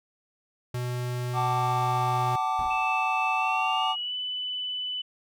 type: tone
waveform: square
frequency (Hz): 123.47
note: B2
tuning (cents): 0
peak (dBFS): -29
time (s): 0.74-2.36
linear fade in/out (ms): 5
type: chord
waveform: triangle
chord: D major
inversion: first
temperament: equal with one note detuned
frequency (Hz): 754.7 / 880 / 1174.7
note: F#5 / A5 / D6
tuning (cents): +34 / 0 / 0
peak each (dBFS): -27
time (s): 1.33-3.96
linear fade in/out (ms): 50
type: noise with exponential decay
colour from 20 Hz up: brown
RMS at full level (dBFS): -38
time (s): 2.59-3.02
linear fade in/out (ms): 0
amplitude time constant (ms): 93
type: tone with pitch glide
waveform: sine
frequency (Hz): 2637 to 2994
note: E7 to F#7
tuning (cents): 0 to +20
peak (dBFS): -29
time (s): 2.7-5.02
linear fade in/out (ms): 10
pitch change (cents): +220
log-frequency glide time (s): 3.36-4.14
effects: none